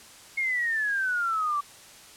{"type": "exponential sweep", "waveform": "sine", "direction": "down", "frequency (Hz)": [2176, 1146], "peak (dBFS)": -24, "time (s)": [0.37, 1.61], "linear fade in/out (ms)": 10, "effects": ["white hiss -49 dBFS RMS until 2.16 s", "low-pass 10000 Hz 12 dB/octave"]}